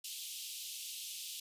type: high-pass noise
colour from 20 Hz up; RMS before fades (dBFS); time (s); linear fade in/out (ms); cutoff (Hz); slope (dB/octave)
pink; -44; 0.04-1.4; 5; 2800; 48
effects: resampled to 32000 Hz